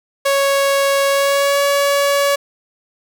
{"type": "tone with pitch glide", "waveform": "sawtooth", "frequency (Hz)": [554.4, 564.7], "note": ["C#5", "C#5"], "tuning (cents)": [0, 32], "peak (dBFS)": -9, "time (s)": [0.25, 2.36], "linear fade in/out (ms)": 10, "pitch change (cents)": 32, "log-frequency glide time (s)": [1.08, 1.61], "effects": []}